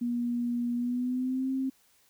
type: tone with pitch glide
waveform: sine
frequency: 240 to 264.8 Hz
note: B3 to C4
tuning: -49 to +21 cents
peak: -27 dBFS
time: 0.01-1.7 s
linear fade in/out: 10 ms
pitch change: +170 cents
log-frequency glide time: 0.75-1.51 s
effects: white hiss -65 dBFS RMS until 2.09 s